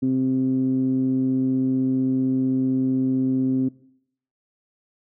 15% pulse tone with low-pass filter, 130.81 Hz, C3, in tune, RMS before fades -21 dBFS, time 0.02-3.69 s, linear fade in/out 10 ms, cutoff 270 Hz, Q 4.8, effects noise-tail reverb RT60 0.7 s tail -21 dB re dry

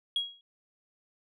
sine tone with exponential decay, 3300 Hz, G#7, 12 cents flat, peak -22 dBFS, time 0.16-0.41 s, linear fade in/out 2 ms, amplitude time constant 53 ms, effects tanh soft clip ceiling -23 dBFS

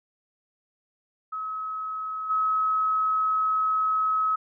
sine tone with level steps, 1282 Hz, E6, 49 cents flat, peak -29 / -21 dBFS, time 1.32-4.36 s, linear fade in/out 10 ms, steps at 2.29 s, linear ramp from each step 20 ms, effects none

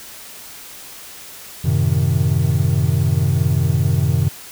triangle chord, F# diminished seventh, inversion none, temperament equal, 92.5 / 110 / 130.81 / 155.56 Hz, F#2 / A2 / C3 / Eb3, 0 / 0 / 0 / 0 cents, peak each -17 / -20 / -16 / -18 dBFS, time 1.64-4.29 s, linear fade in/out 10 ms, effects white hiss -37 dBFS RMS until 4.51 s

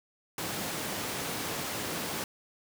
pink high-pass noise, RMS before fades -35 dBFS, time 0.38-2.24 s, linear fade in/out 2 ms, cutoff 150 Hz, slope 12 dB/octave, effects none

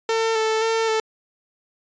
sawtooth tone with vibrato, 445.3 Hz, A4, 21 cents sharp, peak -15 dBFS, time 0.09-1 s, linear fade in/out 2 ms, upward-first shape square, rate 1.9 Hz, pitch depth 19 cents each way, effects resampled to 16000 Hz

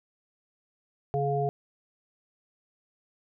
harmonic tone, 140.6 Hz, C#3, 25 cents sharp, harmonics 1 / 3 / 5, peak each -29 / -29 / -29 dBFS, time 1.14-1.49 s, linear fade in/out 0 ms, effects none

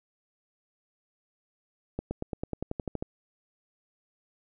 accelerating click train, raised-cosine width 2 ms, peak -18 dBFS, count 12, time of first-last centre 1.99-3.025 s, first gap 120 ms, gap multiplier 0.95, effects none

